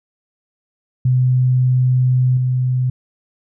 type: tone with level steps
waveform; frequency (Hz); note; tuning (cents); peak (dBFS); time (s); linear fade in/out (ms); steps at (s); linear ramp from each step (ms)
sine; 127.2; C3; -48; -11 / -14; 1.05-2.9; 5; 2.37; 2
effects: none